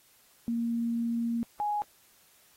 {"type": "tone pair in turn", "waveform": "sine", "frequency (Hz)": [233.1, 832.2], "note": ["A#3", "G#5"], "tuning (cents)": [0, 3], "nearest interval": "octave + minor seventh", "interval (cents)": 2203, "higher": "second", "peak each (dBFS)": [-27, -27], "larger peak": "neither", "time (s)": [[0.48, 1.43], [1.6, 1.82]], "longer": "first", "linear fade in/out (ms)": 0, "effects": ["white hiss -62 dBFS RMS until 2.56 s", "AAC 48 kbps"]}